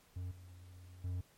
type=tone with level steps; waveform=triangle; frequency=90.3 Hz; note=F#2; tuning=42 cents flat; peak=-37 / -50 / -34 dBFS; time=0.16-1.21 s; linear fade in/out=5 ms; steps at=0.31 / 1.04 s; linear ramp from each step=5 ms; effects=pink hiss -67 dBFS RMS until 1.37 s + MP3 64 kbps